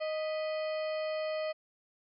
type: harmonic tone with a mistuned harmonic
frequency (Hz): 622.3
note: D#5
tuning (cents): 0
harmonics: 1 / 2 / 3 / 4 / 5 / 7 / 8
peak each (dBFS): -32 / -45 / -46 / -48 / -51 / -50 / -58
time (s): 0-1.53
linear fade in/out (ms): 20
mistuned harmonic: 3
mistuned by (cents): +100
effects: none